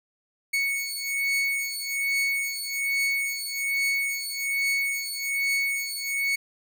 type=beating tone pair; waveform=40% pulse; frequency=2217 / 2218.2 Hz; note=C#7 / C#7; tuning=0 / +1 cents; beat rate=1.2 Hz; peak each=-27 dBFS; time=0.53-6.36 s; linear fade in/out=10 ms; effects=none